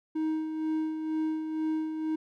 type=tone with tremolo; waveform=triangle; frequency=314.3 Hz; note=D#4; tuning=18 cents sharp; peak=-24 dBFS; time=0.15-2.16 s; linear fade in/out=10 ms; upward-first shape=sine; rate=2.1 Hz; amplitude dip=50%; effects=none